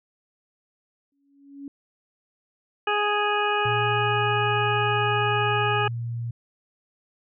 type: tone with exponential growth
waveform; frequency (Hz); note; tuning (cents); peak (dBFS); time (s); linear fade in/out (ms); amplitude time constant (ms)
sine; 280; C#4; +18; -32; 1.12-1.68; 2; 120
type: harmonic tone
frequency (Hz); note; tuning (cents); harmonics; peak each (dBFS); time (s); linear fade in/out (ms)
415.3; G#4; 0; 1 / 2 / 3 / 4 / 6 / 7; -27 / -26 / -27 / -29 / -30 / -32; 2.87-5.88; 5
type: tone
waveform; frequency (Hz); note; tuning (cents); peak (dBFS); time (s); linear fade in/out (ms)
sine; 117.5; A#2; +14; -27; 3.65-6.31; 5
effects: none